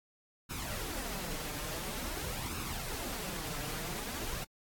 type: noise with flanger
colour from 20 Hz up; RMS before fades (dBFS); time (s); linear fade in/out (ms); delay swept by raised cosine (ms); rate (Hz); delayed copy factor
pink; -39; 0.49-4.45; 20; 0.75 to 6.75; 0.48; +0.6
effects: AAC 64 kbps